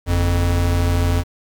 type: tone pair together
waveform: square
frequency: 47 / 87.31 Hz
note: F#1 / F2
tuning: +28 / 0 cents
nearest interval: major seventh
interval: 1072 cents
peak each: -21 / -17 dBFS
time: 0.06-1.24 s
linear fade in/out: 50 ms
effects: 8-bit